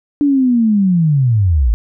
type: linear sweep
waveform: sine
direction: down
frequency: 293.7 to 49 Hz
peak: -9 dBFS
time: 0.21-1.74 s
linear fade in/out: 0 ms
effects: none